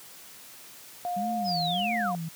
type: tone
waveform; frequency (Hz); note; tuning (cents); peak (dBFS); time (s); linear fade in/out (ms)
sine; 710; F5; +28; -28; 1.05-2.15; 0
type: tone with vibrato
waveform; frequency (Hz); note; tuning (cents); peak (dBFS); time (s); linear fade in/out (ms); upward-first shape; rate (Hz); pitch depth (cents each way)
sine; 190.3; F#3; +49; -31; 1.16-2.29; 10; sine; 1.6; 270
type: linear sweep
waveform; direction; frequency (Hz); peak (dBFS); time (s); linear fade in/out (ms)
sine; down; 5274 to 900; -29; 1.44-2.14; 50
effects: white hiss -48 dBFS RMS until 2.35 s + high-pass 80 Hz 12 dB/octave